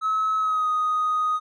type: tone with pitch glide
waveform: triangle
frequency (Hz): 1289 to 1246.5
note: E6 to D#6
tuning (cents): -39 to +3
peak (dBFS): -17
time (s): 0.01-1.4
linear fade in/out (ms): 50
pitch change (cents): -58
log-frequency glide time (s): 0.38-0.68
effects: tanh soft clip ceiling -17 dBFS + resampled to 24000 Hz